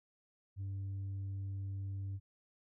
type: tone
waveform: sine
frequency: 97.7 Hz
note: G2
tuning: 5 cents flat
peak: -35 dBFS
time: 0.56-2.2 s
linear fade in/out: 50 ms
effects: tanh soft clip ceiling -37 dBFS